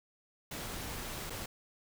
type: noise with dropouts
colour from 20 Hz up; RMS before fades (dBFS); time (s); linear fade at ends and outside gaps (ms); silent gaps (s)
pink; -41; 0.51-1.46; 5; 1.298-1.303
effects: none